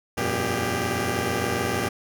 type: tone cluster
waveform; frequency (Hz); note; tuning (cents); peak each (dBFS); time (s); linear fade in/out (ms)
10% pulse; 86.4 / 95.2 / 118.8 / 392.5 / 409.8; F2 / F#2 / A#2 / G4 / G#4; -18 / +50 / +33 / +2 / -23; -24 / -23 / -20 / -20 / -25; 0.17-1.89; 10
effects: none